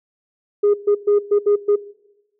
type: tone bursts at uneven times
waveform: sine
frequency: 411.3 Hz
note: G#4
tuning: 17 cents flat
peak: -10 dBFS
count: 6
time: 0.63-0.74 / 0.87-0.95 / 1.07-1.19 / 1.31-1.39 / 1.46-1.56 / 1.68-1.76 s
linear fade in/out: 10 ms
effects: noise-tail reverb RT60 1.0 s tail -20 dB re dry + tanh soft clip ceiling -9 dBFS